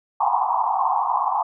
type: band-pass noise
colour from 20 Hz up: white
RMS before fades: -21 dBFS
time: 0.2-1.43 s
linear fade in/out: 5 ms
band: 730 to 1100 Hz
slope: 96 dB/octave
effects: none